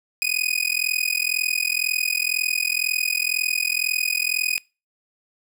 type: tone with amplitude modulation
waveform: sawtooth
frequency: 2489 Hz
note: D#7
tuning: in tune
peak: -13 dBFS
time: 0.22-4.58 s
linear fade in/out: 0 ms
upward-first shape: sine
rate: 42 Hz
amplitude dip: 100%
effects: noise-tail reverb RT60 0.3 s tail -25 dB re dry